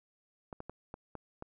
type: clicks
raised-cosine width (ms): 1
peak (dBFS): -28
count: 6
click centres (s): 0.528 / 0.604 / 0.696 / 0.941 / 1.153 / 1.424
effects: none